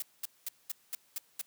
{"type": "noise bursts", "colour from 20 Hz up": "blue", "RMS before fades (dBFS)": -36, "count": 7, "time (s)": [0, 1.414], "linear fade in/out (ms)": 2, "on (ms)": 22, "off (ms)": 210, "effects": ["white hiss -67 dBFS RMS until 1.46 s", "high-pass 80 Hz 12 dB/octave"]}